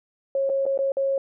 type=tone with dropouts; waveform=sine; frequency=545 Hz; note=C#5; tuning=29 cents flat; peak=-20 dBFS; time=0.35-1.18 s; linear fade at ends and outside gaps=2 ms; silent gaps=0.493-0.498 / 0.655-0.663 / 0.776-0.789 / 0.92-0.969 s; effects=none